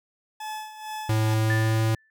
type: tone with tremolo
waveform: 40% pulse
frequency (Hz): 861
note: A5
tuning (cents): -38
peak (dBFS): -30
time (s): 0.4-1.34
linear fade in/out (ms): 5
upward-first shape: sine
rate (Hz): 2.2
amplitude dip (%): 70
type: tone with pitch glide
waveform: square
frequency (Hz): 109.7 to 111.17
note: A2 to A2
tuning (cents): -5 to +18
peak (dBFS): -21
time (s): 1.09-1.95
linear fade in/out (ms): 5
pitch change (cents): +23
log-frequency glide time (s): 1.34-1.81
type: tone with exponential decay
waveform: sine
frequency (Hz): 1760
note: A6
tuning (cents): 0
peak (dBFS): -24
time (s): 1.5-2.1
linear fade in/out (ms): 1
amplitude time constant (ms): 130
effects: none